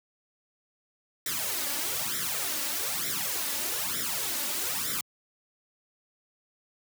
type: noise with flanger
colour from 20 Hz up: white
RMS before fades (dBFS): -31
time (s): 1.26-5.01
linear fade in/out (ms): 2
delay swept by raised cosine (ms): 0.54 to 3.54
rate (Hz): 1.1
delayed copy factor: +1
effects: high-pass 100 Hz 12 dB/octave